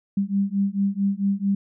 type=beating tone pair; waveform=sine; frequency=196 / 200.5 Hz; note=G3 / G3; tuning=0 / +39 cents; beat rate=4.5 Hz; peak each=-23 dBFS; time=0.17-1.55 s; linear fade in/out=5 ms; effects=none